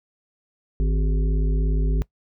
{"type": "harmonic tone with a mistuned harmonic", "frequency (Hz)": 51.4, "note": "G#1", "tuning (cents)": -17, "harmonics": [1, 3, 5, 7, 8], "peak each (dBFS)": [-18, -28, -34, -37, -38], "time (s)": [0.8, 2.02], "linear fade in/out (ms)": 0, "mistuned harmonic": 7, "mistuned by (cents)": 68, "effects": ["noise-tail reverb RT60 0.1 s tail -21 dB re dry"]}